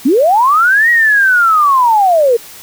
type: linear two-way sweep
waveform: sine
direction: up then down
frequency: 229.3 to 1918 to 446.5 Hz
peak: -6 dBFS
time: 0.05-2.37 s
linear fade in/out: 10 ms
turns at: 0.9 s
effects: white hiss -34 dBFS RMS until 2.62 s